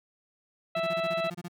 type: harmonic tone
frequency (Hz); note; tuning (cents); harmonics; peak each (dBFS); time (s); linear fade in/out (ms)
659.3; E5; 0; 1 / 2 / 3 / 4 / 5 / 6; -28 / -35 / -42 / -37 / -47 / -41; 0.75-1.3; 5
type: tone bursts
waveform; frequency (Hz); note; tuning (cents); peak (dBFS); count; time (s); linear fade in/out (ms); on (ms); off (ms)
35% pulse; 174.61; F3; 0; -34; 11; 0.76-1.483; 10; 43; 25
effects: none